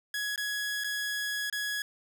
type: tone with dropouts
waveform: sawtooth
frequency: 1674 Hz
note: G#6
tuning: 13 cents sharp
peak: -27 dBFS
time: 0.14-1.82 s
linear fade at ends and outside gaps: 2 ms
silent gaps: 0.36-0.377 / 0.838-0.843 / 1.499-1.526 s
effects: none